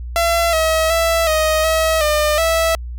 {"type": "tone with pitch steps", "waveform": "sawtooth", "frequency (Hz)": [676, 640, 662, 626, 641, 603, 655], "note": ["E5", "D#5", "E5", "D#5", "E5", "D5", "E5"], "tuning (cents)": [43, 49, 7, 10, -49, 46, -11], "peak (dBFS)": -10, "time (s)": [0.16, 2.75], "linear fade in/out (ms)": 0, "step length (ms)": 370, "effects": ["added 60 Hz sine -25 dBFS peak until 2.98 s"]}